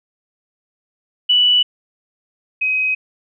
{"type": "tone pair in turn", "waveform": "sine", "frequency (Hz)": [2960, 2527], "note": ["F#7", "D#7"], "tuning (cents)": [0, 26], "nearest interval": "minor third", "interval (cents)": 274, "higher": "first", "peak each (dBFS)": [-10, -15], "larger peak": "first", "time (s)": [[1.29, 1.63], [2.61, 2.95]], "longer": "neither", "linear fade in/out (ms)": 10, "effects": []}